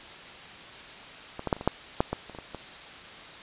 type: clicks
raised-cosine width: 1 ms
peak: -21 / -15 / -8 / -28 / -22 / -7 / -7 / -14 / -28 / -29 / -25 / -22 dBFS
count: 12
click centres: 1.394 / 1.473 / 1.528 / 1.566 / 1.611 / 1.676 / 2.005 / 2.13 / 2.297 / 2.349 / 2.387 / 2.547 s
effects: white hiss -44 dBFS RMS until 3.42 s + resampled to 8000 Hz